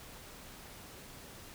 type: silence
effects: pink hiss -51 dBFS RMS until 1.54 s